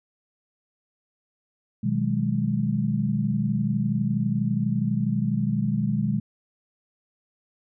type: chord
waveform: sine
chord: G# minor seventh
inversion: first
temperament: equal with one note detuned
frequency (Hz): 123.47 / 155.56 / 188.01 / 207.7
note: B2 / D#3 / F#3 / G#3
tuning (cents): 0 / 0 / +28 / 0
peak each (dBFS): -27 / -28 / -29 / -25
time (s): 1.83-6.2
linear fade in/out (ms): 10
effects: none